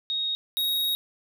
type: tone pair in turn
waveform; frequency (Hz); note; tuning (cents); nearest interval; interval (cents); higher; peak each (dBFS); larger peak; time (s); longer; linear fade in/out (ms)
sine / square; 3749 / 3775; A#7 / A#7; +9 / +21; unison; 12; second; -25 / -24; second; 0.1-0.35 / 0.57-0.95; second; 0
effects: none